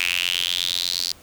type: tone with high-pass filter sweep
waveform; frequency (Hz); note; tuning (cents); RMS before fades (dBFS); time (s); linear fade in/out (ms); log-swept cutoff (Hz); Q
sawtooth; 88.3; F2; +20; -24; 0-1.12; 0; 2500 to 4600; 5.8
effects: pink hiss -49 dBFS RMS until 1.22 s